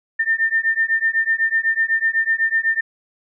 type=beating tone pair; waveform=sine; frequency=1800 / 1808 Hz; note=A6 / A6; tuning=+39 / +47 cents; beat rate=8 Hz; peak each=-19 dBFS; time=0.19-2.81 s; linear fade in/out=10 ms; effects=none